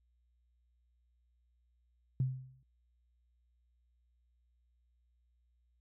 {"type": "tone with exponential decay", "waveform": "sine", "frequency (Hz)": 130, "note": "C3", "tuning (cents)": -11, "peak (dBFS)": -26, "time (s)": [2.2, 2.63], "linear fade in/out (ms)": 2, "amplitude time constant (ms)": 93, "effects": ["added 60 Hz sine -70 dBFS peak until 5.8 s"]}